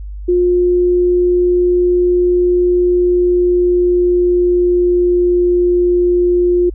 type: tone with pitch glide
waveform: sine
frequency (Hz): 355.9 to 353.6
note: F4 to F4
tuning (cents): +33 to +22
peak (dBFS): -9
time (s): 0.28-6.7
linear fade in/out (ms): 10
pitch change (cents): -11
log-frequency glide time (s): 2.84-5.45
effects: added 50 Hz sine -24 dBFS peak until 6.74 s